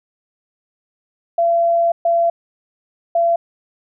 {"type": "tone bursts at uneven times", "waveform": "sine", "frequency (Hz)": 679, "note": "F5", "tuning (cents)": -49, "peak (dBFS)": -12, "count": 3, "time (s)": [[1.38, 1.92], [2.05, 2.3], [3.15, 3.36]], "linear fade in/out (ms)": 5, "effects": []}